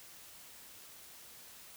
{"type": "silence", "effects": ["white hiss -54 dBFS RMS until 1.76 s"]}